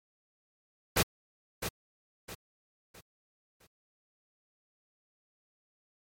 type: noise with echo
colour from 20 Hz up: pink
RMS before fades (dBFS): -25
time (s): 0.96-1.03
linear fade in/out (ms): 10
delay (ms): 660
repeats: 4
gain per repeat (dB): -9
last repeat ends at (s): 3.67
effects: MP3 64 kbps